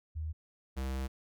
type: tone pair in turn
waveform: sine / square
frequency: 78.5 / 66.01 Hz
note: D#2 / C2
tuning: +16 / +16 cents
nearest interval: minor third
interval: 300 cents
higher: first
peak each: -34 / -34 dBFS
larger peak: neither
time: 0.15-0.33 / 0.76-1.08 s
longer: second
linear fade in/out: 20 ms
effects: none